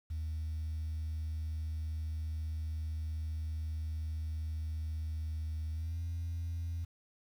sine tone with pitch glide, 78.8 to 83.97 Hz, D#2 to E2, +23 to +33 cents, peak -33 dBFS, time 0.1-6.85 s, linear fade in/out 10 ms, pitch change +110 cents, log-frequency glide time 5.72-6.01 s, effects tanh soft clip ceiling -32 dBFS + 10-bit

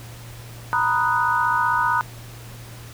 sine chord, B major seventh, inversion third, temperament equal, 932.3 / 987.8 / 1244.5 / 1480 Hz, A#5 / B5 / D#6 / F#6, 0 / 0 / 0 / 0 cents, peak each -23 dBFS, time 0.73-2.01 s, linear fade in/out 0 ms, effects added 117 Hz sine -38 dBFS peak until 2.93 s + pink hiss -43 dBFS RMS until 2.93 s

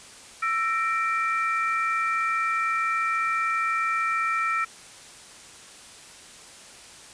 sine tone cluster, 1329 / 1853 / 2344 Hz, E6 / A#6 / D7, +14 / -11 / -4 cents, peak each -24 / -31 / -29 dBFS, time 0.42-4.65 s, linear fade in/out 10 ms, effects white hiss -46 dBFS RMS until 7.13 s + resampled to 22050 Hz

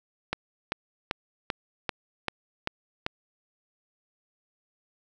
click train, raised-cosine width 0.3 ms, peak -11 dBFS, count 8, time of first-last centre 0.33-3.064 s, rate 2.56 Hz, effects none

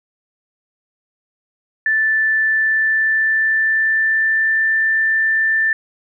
sine tone with pitch glide, 1760 to 1776.3 Hz, A6 to A6, 0 to +16 cents, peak -13 dBFS, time 1.86-5.73 s, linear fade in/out 2 ms, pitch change +16 cents, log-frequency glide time 2.44-4.69 s, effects none

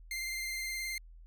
sawtooth tone with vibrato, 2093 Hz, C7, in tune, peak -32 dBFS, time 0.11-0.98 s, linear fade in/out 2 ms, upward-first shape sine, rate 19 Hz, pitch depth 19 cents each way, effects added 41 Hz sine -50 dBFS peak until 1.26 s

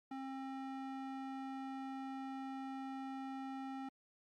square tone with band-pass filter, 267.2 Hz, C4, 36 cents sharp, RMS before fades -45 dBFS, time 0.11-3.89 s, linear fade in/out 5 ms, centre 670 Hz, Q 0.78, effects Opus 48 kbps

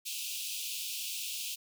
pink high-pass noise, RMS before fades -38 dBFS, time 0.05-1.56 s, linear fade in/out 20 ms, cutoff 2500 Hz, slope 96 dB/octave, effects none

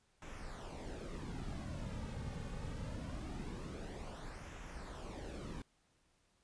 brown noise with flanger, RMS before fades -45 dBFS, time 0.22-5.62 s, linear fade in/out 2 ms, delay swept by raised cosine 0.22 to 3.02 ms, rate 0.23 Hz, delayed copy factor -0.6, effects pink hiss -75 dBFS RMS until 6.43 s + resampled to 22050 Hz

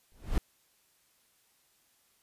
brown noise with exponential growth, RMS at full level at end -24 dBFS, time 0.12-0.38 s, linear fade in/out 1 ms, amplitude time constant 56 ms, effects white hiss -69 dBFS RMS until 2.22 s + resampled to 32000 Hz

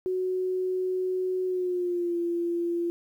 sine tone with pitch glide, 370 to 343.2 Hz, F#4 to F4, 0 to -30 cents, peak -25 dBFS, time 0.06-2.9 s, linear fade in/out 0 ms, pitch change -130 cents, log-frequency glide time 1.46-2.17 s, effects 10-bit

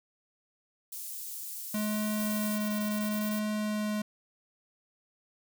white high-pass noise, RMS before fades -40 dBFS, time 0.92-2.56 s, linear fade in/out 5 ms, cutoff 7200 Hz, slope 12 dB/octave
square tone with vibrato, 211.3 Hz, G#3, 30 cents sharp, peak -30 dBFS, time 1.74-4.02 s, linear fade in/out 5 ms, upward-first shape triangle, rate 0.71 Hz, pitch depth 9 cents each way
violet noise bursts, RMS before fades -40 dBFS, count 12, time 2.2-3.39 s, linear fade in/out 0 ms, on 79 ms, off 22 ms
effects none

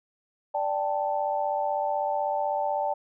sine chord, D suspended fourth, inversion none, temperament equal, 587.3 / 784 / 880 Hz, D5 / G5 / A5, 0 / 0 / 0 cents, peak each -29 dBFS, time 0.54-2.94 s, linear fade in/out 10 ms, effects none

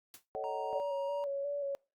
white noise with exponential decay, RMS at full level -46 dBFS, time 0.14-0.25 s, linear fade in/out 1 ms, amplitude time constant 22 ms
sine chord, D# half-diminished seventh, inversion second, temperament equal with one note detuned, 440 / 554.4 / 622.3 / 755.1 Hz, A4 / C#5 / D#5 / F#5, 0 / 0 / 0 / +35 cents, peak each -41 / -40 / -42 / -40 dBFS, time 0.35-0.8 s, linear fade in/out 0 ms
triangle tone with pitch glide, 932.3 to 943.1 Hz, A#5 to A#5, 0 to +20 cents, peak -38 dBFS, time 0.44-1.24 s, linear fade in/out 0 ms, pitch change +20 cents, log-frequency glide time 0.61-0.88 s
sine tone with vibrato, 565 Hz, C#5, 33 cents sharp, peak -33 dBFS, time 0.73-1.75 s, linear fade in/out 0 ms, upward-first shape square, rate 2.8 Hz, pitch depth 25 cents each way
effects noise-tail reverb RT60 0.3 s tail -25 dB re dry + Opus 48 kbps

